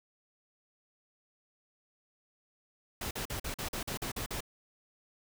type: noise bursts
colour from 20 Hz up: pink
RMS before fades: -37 dBFS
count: 10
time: 3.01-4.406 s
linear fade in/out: 5 ms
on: 100 ms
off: 44 ms
effects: none